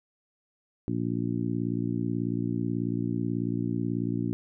harmonic tone, 58.27 Hz, A#1, in tune, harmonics 2 / 3 / 4 / 5 / 6, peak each -32 / -33 / -32 / -32 / -37 dBFS, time 0.88-4.33 s, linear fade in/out 0 ms, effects none

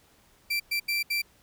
30% pulse tone bursts at uneven times, 2349 Hz, D7, in tune, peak -23 dBFS, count 4, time 0.5-0.6 / 0.71-0.8 / 0.88-1.03 / 1.1-1.22 s, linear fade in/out 10 ms, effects pink hiss -61 dBFS RMS until 1.42 s

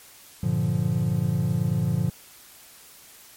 triangle chord, G minor seventh, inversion none, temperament equal, 98 / 116.54 / 146.83 / 174.61 Hz, G2 / Bb2 / D3 / F3, 0 / 0 / 0 / 0 cents, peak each -28 / -24 / -24 / -24 dBFS, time 0.43-2.1 s, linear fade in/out 5 ms, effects white hiss -49 dBFS RMS until 3.36 s + MP3 64 kbps

